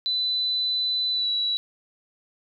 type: tone with pitch glide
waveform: sine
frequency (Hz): 4000 to 3920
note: B7 to B7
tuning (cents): +21 to -14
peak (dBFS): -22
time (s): 0.06-1.57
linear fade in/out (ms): 0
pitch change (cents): -35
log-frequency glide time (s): 1.12-1.29
effects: none